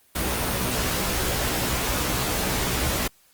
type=noise with comb filter; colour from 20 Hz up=pink; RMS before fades=-25 dBFS; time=0.15-3.08 s; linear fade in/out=10 ms; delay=16 ms; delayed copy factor=+0.65; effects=white hiss -59 dBFS RMS until 3.33 s + Opus 32 kbps